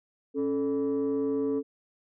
sine tone pair together, 275.6 / 437.5 Hz, C#4 / A4, -10 / -10 cents, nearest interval minor sixth, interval 800 cents, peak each -26 dBFS, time 0.34-1.63 s, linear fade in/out 50 ms, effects tanh soft clip ceiling -22 dBFS

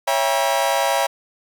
40% pulse chord, C# diminished seventh, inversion none, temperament just, 554.4 / 665.2 / 798.3 / 957.9 Hz, C#5 / E5 / G5 / Bb5, 0 / +16 / +31 / +47 cents, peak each -22 dBFS, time 0.07-1.07 s, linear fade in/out 10 ms, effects none

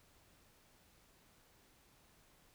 silence, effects pink hiss -68 dBFS RMS until 2.54 s

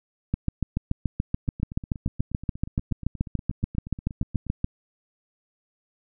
two click trains, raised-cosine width 5 ms, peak -11 / -24 dBFS, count 31 / 26, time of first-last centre 0.34-4.644 / 1.48-4.467 s, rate 6.97 / 8.37 Hz, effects none

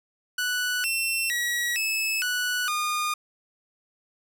sawtooth tone with pitch steps, 1481 / 2700 / 1918 / 2603 / 1477 / 1219 Hz, F#6 / E7 / A#6 / E7 / F#6 / D#6, +1 / +41 / +49 / -22 / -3 / -36 cents, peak -21 dBFS, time 0.38-3.14 s, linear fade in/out 5 ms, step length 460 ms, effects none

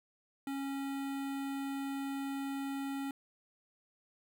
square tone with notch filter, 275 Hz, C#4, 14 cents flat, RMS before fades -38 dBFS, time 0.47-3.11 s, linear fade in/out 2 ms, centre 5500 Hz, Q 1.3, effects none

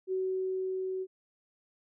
sine tone with level ramp, 375.8 Hz, F#4, 27 cents sharp, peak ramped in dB -28 to -32 dBFS, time 0.07-1.07 s, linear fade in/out 50 ms, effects none

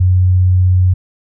sine tone, 91.6 Hz, F#2, 17 cents flat, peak -7 dBFS, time 0-0.94 s, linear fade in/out 10 ms, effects none

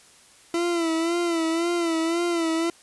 40% pulse tone with vibrato, 335.2 Hz, E4, 29 cents sharp, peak -21 dBFS, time 0.54-2.7 s, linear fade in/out 2 ms, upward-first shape sine, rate 1.9 Hz, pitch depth 62 cents each way, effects white hiss -53 dBFS RMS until 2.82 s + resampled to 24000 Hz

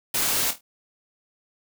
white noise with echo, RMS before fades -24 dBFS, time 0.14-0.51 s, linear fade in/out 5 ms, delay 25 ms, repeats 4, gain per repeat -9 dB, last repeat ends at 0.61 s, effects none

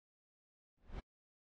brown noise with exponential growth, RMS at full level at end -38 dBFS, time 0.77-1 s, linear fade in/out 5 ms, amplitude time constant 49 ms, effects low-pass 4000 Hz 12 dB/octave + AAC 32 kbps

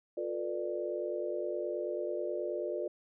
sine chord, B half-diminished seventh, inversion second, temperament just, 355.6 / 444.5 / 493.9 / 592.7 Hz, F4 / A4 / B4 / D5, +31 / +18 / 0 / +16 cents, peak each -37 / -40 / -40 / -37 dBFS, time 0.17-2.88 s, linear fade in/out 5 ms, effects none

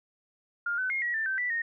sine tone with pitch steps, 1409 / 1513 / 2140 / 1916 / 1780 / 1551 / 1970 / 1852 Hz, F6 / F#6 / C7 / A#6 / A6 / G6 / B6 / A#6, +15 / +38 / +38 / +47 / +20 / -19 / -5 / -12 cents, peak -27 dBFS, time 0.66-1.62 s, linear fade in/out 5 ms, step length 120 ms, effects none

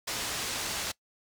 white low-pass noise, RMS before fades -34 dBFS, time 0.07-0.92 s, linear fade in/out 10 ms, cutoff 7000 Hz, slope 12 dB/octave, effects noise-tail reverb RT60 0.1 s tail -21 dB re dry

